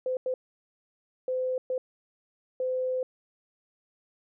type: tone bursts at uneven times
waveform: sine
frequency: 512 Hz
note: C5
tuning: 38 cents flat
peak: -26 dBFS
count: 5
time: 0.06-0.17 / 0.26-0.34 / 1.28-1.58 / 1.7-1.78 / 2.6-3.03 s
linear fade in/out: 2 ms
effects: none